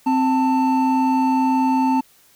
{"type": "tone pair together", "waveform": "triangle", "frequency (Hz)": [261.6, 889.1], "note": ["C4", "A5"], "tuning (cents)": [0, 18], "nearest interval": "octave + major sixth", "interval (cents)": 2118, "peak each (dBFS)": [-15, -17], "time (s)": [0.06, 2.01], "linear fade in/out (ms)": 10, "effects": ["white hiss -54 dBFS RMS until 2.35 s"]}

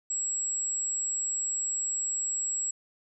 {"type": "tone", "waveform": "sine", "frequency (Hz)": 7700, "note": "B8", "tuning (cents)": -45, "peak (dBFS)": -28, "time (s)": [0.1, 2.71], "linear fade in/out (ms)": 5, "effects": []}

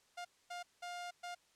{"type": "tone bursts at uneven times", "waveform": "sawtooth", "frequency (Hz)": 706, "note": "F5", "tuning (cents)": 19, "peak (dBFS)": -39, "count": 4, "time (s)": [[0.17, 0.25], [0.5, 0.63], [0.82, 1.11], [1.23, 1.35]], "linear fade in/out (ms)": 10, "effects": ["white hiss -71 dBFS RMS until 1.55 s", "low-pass 8000 Hz 12 dB/octave"]}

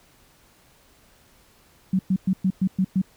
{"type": "tone bursts", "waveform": "sine", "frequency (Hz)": 188.2, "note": "F#3", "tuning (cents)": 30, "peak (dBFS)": -17, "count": 7, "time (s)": [1.93, 3.017], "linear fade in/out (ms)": 5, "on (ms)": 61, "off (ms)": 110, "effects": ["pink hiss -57 dBFS RMS until 3.16 s"]}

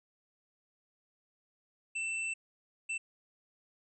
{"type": "tone bursts at uneven times", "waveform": "square", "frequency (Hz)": 2671, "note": "E7", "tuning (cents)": 22, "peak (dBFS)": -34, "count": 2, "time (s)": [[1.95, 2.34], [2.89, 2.98]], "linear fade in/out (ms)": 10, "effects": ["resampled to 24000 Hz"]}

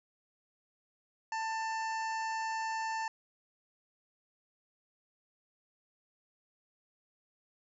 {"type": "harmonic tone", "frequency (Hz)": 890, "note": "A5", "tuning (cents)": 20, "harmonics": [1, 2, 3, 5, 6, 7, 8], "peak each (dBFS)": [-34, -40, -47, -51, -52, -55, -54], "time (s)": [1.32, 3.08], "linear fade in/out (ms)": 2, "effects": []}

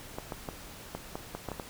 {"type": "clicks", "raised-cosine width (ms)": 1, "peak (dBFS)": -21, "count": 9, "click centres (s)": [0.185, 0.322, 0.488, 0.95, 1.155, 1.35, 1.487, 1.517, 1.598], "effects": ["pink hiss -47 dBFS RMS until 1.69 s"]}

